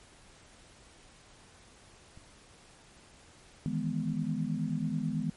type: click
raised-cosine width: 5 ms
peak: -39 dBFS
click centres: 2.175 s
type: chord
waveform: sine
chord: E major seventh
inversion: third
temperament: equal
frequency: 155.56 / 164.81 / 207.7 / 246.9 Hz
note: D#3 / E3 / G#3 / B3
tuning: 0 / 0 / 0 / 0 cents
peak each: -35 dBFS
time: 3.66-5.3 s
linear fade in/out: 0 ms
effects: pink hiss -57 dBFS RMS until 5.36 s + MP3 48 kbps